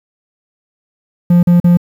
triangle tone bursts, 174.61 Hz, F3, in tune, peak -3 dBFS, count 3, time 1.3-1.772 s, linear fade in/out 5 ms, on 130 ms, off 41 ms, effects 7-bit

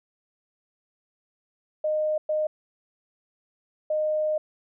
sine tone bursts at uneven times, 615 Hz, D#5, 20 cents flat, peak -22 dBFS, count 3, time 1.84-2.18 / 2.29-2.47 / 3.9-4.38 s, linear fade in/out 5 ms, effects none

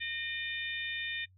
harmonic tone with a mistuned harmonic, 603 Hz, D5, 46 cents sharp, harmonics 3 / 4 / 5 / 6, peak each -38 / -39 / -44 / -40 dBFS, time 0-1.26 s, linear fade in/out 20 ms, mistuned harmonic 3, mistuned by +33 cents, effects noise-tail reverb RT60 0.1 s tail -24 dB re dry + added 93 Hz sine -59 dBFS peak until 1.37 s

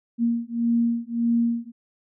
sine beating tone pair, 233.1 / 234.8 Hz, A#3 / A#3, 0 / +13 cents, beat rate 1.7 Hz, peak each -23 dBFS, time 0.18-1.72 s, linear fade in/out 50 ms, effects none

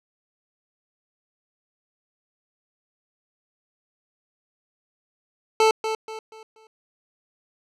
25% pulse tone with echo, 440 Hz, A4, in tune, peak -11 dBFS, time 5.6-5.71 s, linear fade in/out 2 ms, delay 240 ms, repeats 4, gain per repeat -9 dB, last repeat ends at 6.67 s, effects low-pass 7000 Hz 12 dB/octave

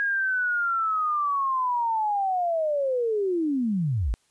sine linear sweep, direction down, 1646 to 43.97 Hz, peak -22 dBFS, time 0-4.14 s, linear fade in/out 0 ms, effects white hiss -67 dBFS RMS until 4.3 s + resampled to 24000 Hz

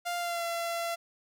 sawtooth tone with pitch glide, 698.5 to 679 Hz, F5 to F5, 0 to -49 cents, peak -27 dBFS, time 0.05-0.96 s, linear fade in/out 20 ms, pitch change -49 cents, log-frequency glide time 0.18-0.44 s, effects none

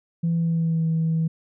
sine tone with pitch glide, 167.3 to 161.97 Hz, E3 to E3, +26 to -30 cents, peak -18 dBFS, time 0.23-1.28 s, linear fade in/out 10 ms, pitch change -56 cents, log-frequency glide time 0.35-0.86 s, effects tanh soft clip ceiling -16 dBFS

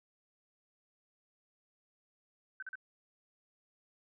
sine tone bursts, 1533 Hz, G6, 39 cents flat, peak -40 dBFS, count 3, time 2.6-2.755 s, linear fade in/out 2 ms, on 25 ms, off 40 ms, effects none

